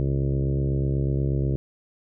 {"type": "harmonic tone with a mistuned harmonic", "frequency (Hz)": 68.2, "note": "C#2", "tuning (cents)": -28, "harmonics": [1, 2, 3, 4, 5, 6, 7, 8, 9], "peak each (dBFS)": [-27, -23, -35, -35, -32, -35, -41, -42, -45], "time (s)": [0, 1.56], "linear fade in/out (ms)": 0, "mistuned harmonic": 1, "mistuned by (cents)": -21, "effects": []}